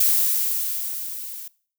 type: noise with level ramp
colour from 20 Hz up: violet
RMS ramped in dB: -17 to -36 dBFS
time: 0-1.48 s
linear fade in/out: 5 ms
effects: noise-tail reverb RT60 0.5 s tail -22 dB re dry